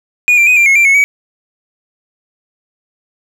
triangle tone with pitch steps, 2454 / 2362 / 2496 / 2372 / 2174 / 2358 / 2193 / 2268 Hz, D#7 / D7 / D#7 / D7 / C#7 / D7 / C#7 / C#7, -25 / +9 / +5 / +17 / -34 / +6 / -19 / +39 cents, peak -4 dBFS, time 0.28-1.04 s, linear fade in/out 0 ms, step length 95 ms, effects none

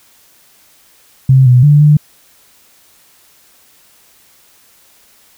sine tone with pitch steps, 132.3 / 124.6 / 146.9 / 149.3 Hz, C3 / B2 / D3 / D3, +20 / +16 / +1 / +29 cents, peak -3 dBFS, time 1.29-1.97 s, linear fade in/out 5 ms, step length 170 ms, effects white hiss -48 dBFS RMS until 5.37 s

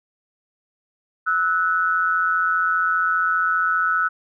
sine tone pair together, 1305 / 1480 Hz, E6 / F#6, -18 / 0 cents, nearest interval major second, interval 218 cents, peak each -20 dBFS, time 1.26-4.09 s, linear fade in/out 20 ms, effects none

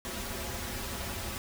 pink noise with comb filter, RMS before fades -37 dBFS, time 0.05-1.38 s, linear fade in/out 0 ms, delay 6.6 ms, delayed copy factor -0.8, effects none

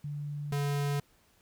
sine / square tone pair in turn, 146 / 143.08 Hz, D3 / D3, -10 / -45 cents, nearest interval unison, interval 35 cents, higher first, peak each -34 / -29 dBFS, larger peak second, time 0.04-0.52 / 0.52-1 s, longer neither, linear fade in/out 5 ms, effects pink hiss -66 dBFS RMS until 1.41 s

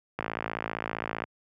click train, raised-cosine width 0.5 ms, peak -15 dBFS, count 59, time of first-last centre 0.19-1.239 s, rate 55.3 Hz, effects high-pass 100 Hz 12 dB/octave

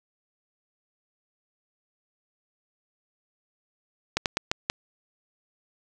slowing click train, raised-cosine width 0.2 ms, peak -6 dBFS, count 5, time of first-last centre 4.17-4.699 s, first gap 88 ms, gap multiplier 1.28, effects none

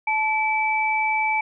sine tone pair together, 870 / 2310 Hz, A5 / D7, -20 / -29 cents, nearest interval octave + perfect fourth, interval 1691 cents, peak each -22 dBFS, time 0.07-1.41 s, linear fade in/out 5 ms, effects none

